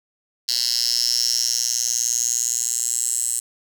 10% pulse tone with high-pass filter sweep, 119.6 Hz, A#2, 45 cents sharp, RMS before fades -22 dBFS, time 0.48-3.4 s, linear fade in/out 10 ms, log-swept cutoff 4700 to 8200 Hz, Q 7.9, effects none

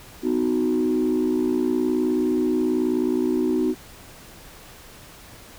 sine chord, B major, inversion none, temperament equal with one note detuned, 251.5 / 311.1 / 370 Hz, B3 / D#4 / F#4, +32 / 0 / 0 cents, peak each -22 dBFS, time 0.22-3.75 s, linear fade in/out 50 ms, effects tanh soft clip ceiling -14 dBFS + pink hiss -45 dBFS RMS until 5.58 s

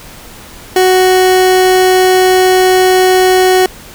30% pulse tone, 371 Hz, F#4, 5 cents sharp, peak -3 dBFS, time 0.76-3.66 s, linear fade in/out 2 ms, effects pink hiss -33 dBFS RMS until 3.94 s

